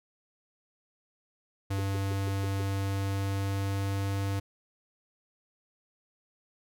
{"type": "tone with pitch glide", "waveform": "square", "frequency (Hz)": [98, 98.57], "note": ["G2", "G2"], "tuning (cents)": [0, 10], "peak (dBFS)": -29, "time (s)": [1.7, 4.4], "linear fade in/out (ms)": 10, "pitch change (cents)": 10, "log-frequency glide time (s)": [2.72, 4.17]}
{"type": "tone bursts", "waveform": "sine", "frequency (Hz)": 392, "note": "G4", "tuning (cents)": 0, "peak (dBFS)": -36, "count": 6, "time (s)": [1.78, 2.618], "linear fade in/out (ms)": 5, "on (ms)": 23, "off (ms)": 140}
{"effects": []}